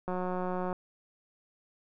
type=click train; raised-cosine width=1 ms; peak=-21 dBFS; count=119; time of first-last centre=0.08-0.728 s; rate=182 Hz; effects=none